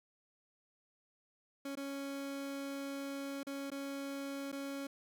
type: tone with dropouts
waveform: 30% pulse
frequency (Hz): 277.2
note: C#4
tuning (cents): 0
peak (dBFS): -37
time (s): 1.65-4.87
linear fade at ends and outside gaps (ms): 5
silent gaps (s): 1.754-1.771 / 3.432-3.468 / 3.703-3.716 / 4.518-4.526
effects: none